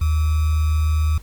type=tone with sample-and-hold; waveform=sine; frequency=77.5 Hz; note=D#2; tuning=6 cents flat; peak=-15 dBFS; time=0.01-1.18 s; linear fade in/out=5 ms; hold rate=1225 Hz; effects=added 50 Hz sine -38 dBFS peak until 1.22 s + pink hiss -50 dBFS RMS until 1.22 s